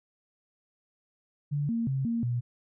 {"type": "tone with pitch steps", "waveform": "sine", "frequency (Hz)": [145, 230.5, 134.1, 232, 121], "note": ["D3", "A#3", "C3", "A#3", "B2"], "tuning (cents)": [-22, -19, 43, -8, -35], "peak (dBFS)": -26, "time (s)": [1.51, 2.41], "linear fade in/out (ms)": 20, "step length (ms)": 180, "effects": []}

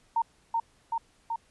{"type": "tone with echo", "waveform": "sine", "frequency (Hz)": 917, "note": "A#5", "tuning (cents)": -29, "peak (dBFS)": -22, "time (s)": [0.16, 0.22], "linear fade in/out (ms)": 5, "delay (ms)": 380, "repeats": 3, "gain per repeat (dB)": -2, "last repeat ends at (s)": 1.36, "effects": ["pink hiss -64 dBFS RMS until 1.5 s", "resampled to 24000 Hz"]}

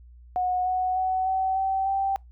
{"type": "tone with pitch steps", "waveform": "sine", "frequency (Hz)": [730, 739.8, 749.7, 759.7, 769.8, 780.1], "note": ["F#5", "F#5", "F#5", "F#5", "G5", "G5"], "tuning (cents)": [-24, 0, 23, 46, -32, -9], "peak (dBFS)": -22, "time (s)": [0.36, 2.16], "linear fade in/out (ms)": 0, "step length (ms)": 300, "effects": ["noise-tail reverb RT60 0.2 s tail -26 dB re dry", "added 60 Hz sine -46 dBFS peak until 2.31 s"]}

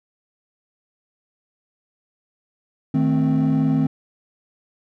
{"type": "chord", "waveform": "triangle", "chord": "A diminished", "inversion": "second", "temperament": "equal", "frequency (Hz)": [155.56, 220, 261.6], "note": ["Eb3", "A3", "C4"], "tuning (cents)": [0, 0, 0], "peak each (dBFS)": [-17, -21, -16], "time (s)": [2.94, 3.87], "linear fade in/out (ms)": 5, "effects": ["tanh soft clip ceiling -9 dBFS"]}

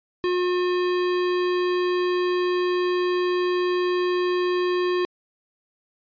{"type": "tone", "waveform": "square", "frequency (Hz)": 359.3, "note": "F4", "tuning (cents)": 49, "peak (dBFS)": -21, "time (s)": [0.24, 5.05], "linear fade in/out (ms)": 0, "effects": ["resampled to 11025 Hz"]}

